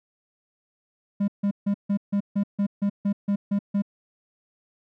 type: tone bursts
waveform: triangle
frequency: 201.3 Hz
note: G3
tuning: 46 cents sharp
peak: -18 dBFS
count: 12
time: 1.2-3.822 s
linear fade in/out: 10 ms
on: 81 ms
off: 150 ms
effects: none